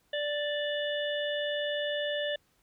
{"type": "harmonic tone", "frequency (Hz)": 587, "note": "D5", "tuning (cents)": -1, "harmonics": [1, 3, 5, 6], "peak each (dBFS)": [-31, -36, -38, -39], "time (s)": [0.13, 2.36], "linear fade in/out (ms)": 5, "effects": ["pink hiss -70 dBFS RMS until 2.62 s"]}